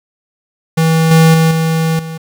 square tone with level steps, 161.8 Hz, E3, 32 cents flat, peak -9 / -5 / -8 / -12 / -23 dBFS, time 0.77-2.18 s, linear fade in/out 10 ms, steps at 1.11 / 1.34 / 1.51 / 1.99 s, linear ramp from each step 2 ms, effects 7-bit

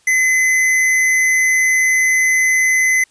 square tone with amplitude modulation, 2035 Hz, C7, 49 cents flat, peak -11 dBFS, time 0.07-3.04 s, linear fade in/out 5 ms, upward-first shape sine, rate 159 Hz, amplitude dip 25%, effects white hiss -55 dBFS RMS until 3.1 s + resampled to 22050 Hz

